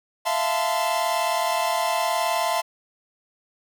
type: chord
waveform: 45% pulse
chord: F major seventh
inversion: third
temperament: equal with one note detuned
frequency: 659.3 / 698.5 / 880 / 1027.9 Hz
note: E5 / F5 / A5 / C6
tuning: 0 / 0 / 0 / -31 cents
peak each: -27 dBFS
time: 0.25-2.62 s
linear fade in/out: 20 ms
effects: none